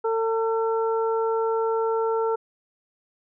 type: harmonic tone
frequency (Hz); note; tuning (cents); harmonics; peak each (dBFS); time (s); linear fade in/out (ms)
450; A4; +39; 1 / 2 / 3; -22 / -28 / -32; 0.04-2.36; 10
effects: none